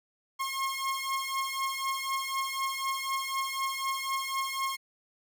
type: beating tone pair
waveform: sawtooth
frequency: 1075 / 1079 Hz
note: C6 / C#6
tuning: +47 / -47 cents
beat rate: 4 Hz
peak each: -29 / -30 dBFS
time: 0.39-4.77 s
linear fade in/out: 20 ms
effects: none